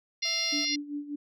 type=harmonic tone; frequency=699 Hz; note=F5; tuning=1 cent sharp; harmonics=3 / 4 / 5 / 6 / 7 / 8; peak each=-34 / -37 / -37 / -32 / -35 / -32 dBFS; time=0.22-0.76 s; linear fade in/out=10 ms
type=tone; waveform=sawtooth; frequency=660 Hz; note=E5; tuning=2 cents sharp; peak=-38 dBFS; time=0.25-0.65 s; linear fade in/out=2 ms
type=tone with tremolo; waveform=sine; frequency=290.8 Hz; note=D4; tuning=17 cents flat; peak=-30 dBFS; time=0.52-1.16 s; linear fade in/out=10 ms; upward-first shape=sine; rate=5.1 Hz; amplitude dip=75%
effects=none